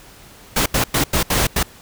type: noise bursts at uneven times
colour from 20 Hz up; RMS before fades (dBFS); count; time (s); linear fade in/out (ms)
pink; -17; 6; 0.56-0.66 / 0.74-0.84 / 0.94-1.04 / 1.13-1.23 / 1.3-1.47 / 1.56-1.63; 5
effects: pink hiss -44 dBFS RMS until 1.81 s